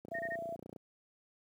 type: click train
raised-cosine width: 2 ms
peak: -33 dBFS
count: 22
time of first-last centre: 0.05-0.762 s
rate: 29.5 Hz
type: tone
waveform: sine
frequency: 671 Hz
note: E5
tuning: 31 cents sharp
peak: -38 dBFS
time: 0.11-0.56 s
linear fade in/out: 10 ms
type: tone bursts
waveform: sine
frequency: 1846 Hz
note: A#6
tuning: 17 cents flat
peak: -37 dBFS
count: 3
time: 0.14-0.36 s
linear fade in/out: 10 ms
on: 58 ms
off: 23 ms
effects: high-pass 150 Hz 12 dB/octave + 11-bit